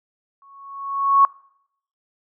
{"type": "tone with exponential growth", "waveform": "sine", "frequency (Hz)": 1106, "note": "C#6", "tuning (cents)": -4, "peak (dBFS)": -8, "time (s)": [0.42, 1.25], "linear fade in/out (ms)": 1, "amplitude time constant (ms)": 180, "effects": ["noise-tail reverb RT60 0.7 s tail -24 dB re dry"]}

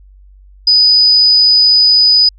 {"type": "tone", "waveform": "sine", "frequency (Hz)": 4978, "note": "D#8", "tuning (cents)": 0, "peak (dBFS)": -5, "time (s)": [0.67, 2.29], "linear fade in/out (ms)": 5, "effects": ["added 48 Hz sine -38 dBFS peak until 2.38 s"]}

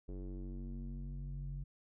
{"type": "tone with low-pass filter sweep", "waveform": "square", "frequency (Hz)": 46.71, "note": "F#1", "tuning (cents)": 17, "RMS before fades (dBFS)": -43, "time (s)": [0.08, 1.64], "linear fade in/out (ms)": 10, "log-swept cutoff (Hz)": [400, 130], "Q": 2.7, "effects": []}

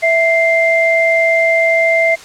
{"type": "tone pair together", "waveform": "sine", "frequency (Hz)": [659.3, 2093], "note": ["E5", "C7"], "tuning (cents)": [0, 0], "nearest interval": "octave + minor sixth", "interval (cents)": 2000, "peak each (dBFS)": -12, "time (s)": [0.02, 2.16], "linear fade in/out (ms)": 20, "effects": ["white hiss -35 dBFS RMS until 2.24 s", "low-pass 7000 Hz 12 dB/octave"]}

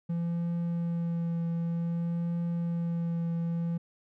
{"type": "tone with vibrato", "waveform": "triangle", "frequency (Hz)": 169.3, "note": "E3", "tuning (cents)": 46, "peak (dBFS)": -26, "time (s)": [0.09, 3.78], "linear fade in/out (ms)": 10, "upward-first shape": "triangle", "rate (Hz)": 0.54, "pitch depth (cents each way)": 16, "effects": []}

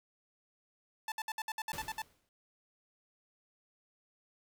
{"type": "tone bursts", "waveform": "sawtooth", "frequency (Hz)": 880, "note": "A5", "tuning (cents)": 0, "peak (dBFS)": -32, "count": 10, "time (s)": [1.08, 2.019], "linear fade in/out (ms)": 2, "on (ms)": 39, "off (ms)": 61}
{"type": "noise with exponential decay", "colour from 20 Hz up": "pink", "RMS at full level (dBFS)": -42, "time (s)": [1.73, 2.29], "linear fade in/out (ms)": 1, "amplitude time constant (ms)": 120}
{"effects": []}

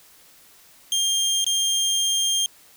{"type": "tone with dropouts", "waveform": "25% pulse", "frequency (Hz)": 3198, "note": "G7", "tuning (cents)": 34, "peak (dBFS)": -16, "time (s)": [0.92, 2.46], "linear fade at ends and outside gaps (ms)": 1, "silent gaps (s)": [1.444, 1.465], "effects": ["white hiss -52 dBFS RMS until 2.76 s"]}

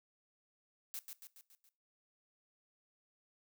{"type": "noise with echo", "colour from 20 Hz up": "blue", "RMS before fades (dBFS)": -43, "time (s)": [0.94, 0.99], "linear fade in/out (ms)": 0, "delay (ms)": 140, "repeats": 5, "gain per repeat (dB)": -5, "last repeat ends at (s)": 1.69, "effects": ["noise-tail reverb RT60 0.3 s tail -18 dB re dry"]}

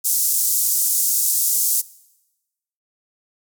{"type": "band-pass noise", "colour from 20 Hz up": "white", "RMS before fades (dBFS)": -19, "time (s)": [0.04, 1.82], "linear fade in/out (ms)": 20, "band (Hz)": [6200, 16000], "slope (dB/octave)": 24, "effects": ["noise-tail reverb RT60 1.0 s tail -21 dB re dry"]}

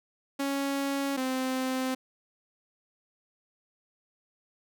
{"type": "tone pair in turn", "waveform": "sawtooth", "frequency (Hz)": [277.2, 259.5], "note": ["C#4", "C4"], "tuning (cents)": [0, -14], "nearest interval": "minor second", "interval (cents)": 114, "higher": "first", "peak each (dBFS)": -24, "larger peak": "neither", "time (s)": [[0.39, 1.17], [1.17, 1.95]], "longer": "neither", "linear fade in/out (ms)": 10, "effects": []}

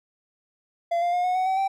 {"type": "tone with pitch steps", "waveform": "triangle", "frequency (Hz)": [684, 698.8, 713.9, 729.3, 745, 761.1, 777.6], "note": ["F5", "F5", "F5", "F#5", "F#5", "F#5", "G5"], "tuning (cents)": [-36, 1, 38, -25, 12, 49, -14], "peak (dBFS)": -19, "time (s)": [0.91, 1.68], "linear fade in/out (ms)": 10, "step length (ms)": 110, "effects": []}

